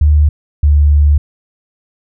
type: tone pair in turn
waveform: sine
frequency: 74.7 / 73.29 Hz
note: D2 / D2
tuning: +30 / -3 cents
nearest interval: unison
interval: 33 cents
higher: first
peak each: -5 dBFS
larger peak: neither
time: 0.01-0.29 / 0.63-1.18 s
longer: second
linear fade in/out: 5 ms
effects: none